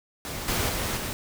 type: noise with level steps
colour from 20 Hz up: pink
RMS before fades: -34 / -26 / -29 / -32 dBFS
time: 0.25-1.13 s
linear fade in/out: 0 ms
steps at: 0.48 / 0.69 / 0.97 s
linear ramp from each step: 2 ms
effects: none